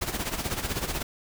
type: noise with tremolo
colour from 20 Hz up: pink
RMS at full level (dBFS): -28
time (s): 0.01-1.03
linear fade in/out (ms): 10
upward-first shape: sine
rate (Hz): 16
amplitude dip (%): 70
effects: none